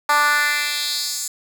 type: tone with high-pass filter sweep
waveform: 10% pulse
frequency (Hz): 293.7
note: D4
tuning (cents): 0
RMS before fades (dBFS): -20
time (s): 0.09-1.28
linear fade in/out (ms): 5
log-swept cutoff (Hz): 970 to 7200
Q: 2.2
effects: 7-bit